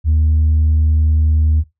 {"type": "tone", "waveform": "sine", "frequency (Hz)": 77.6, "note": "D#2", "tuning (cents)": -4, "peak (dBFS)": -8, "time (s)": [0.04, 1.64], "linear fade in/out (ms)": 50, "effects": ["noise-tail reverb RT60 0.2 s tail -20 dB re dry", "tanh soft clip ceiling -8 dBFS"]}